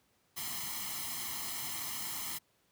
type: noise with comb filter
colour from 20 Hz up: white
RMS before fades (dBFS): -39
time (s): 0.36-2.39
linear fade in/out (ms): 20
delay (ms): 0.97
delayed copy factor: +0.8
effects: pink hiss -72 dBFS RMS until 2.71 s + high-pass 80 Hz 12 dB/octave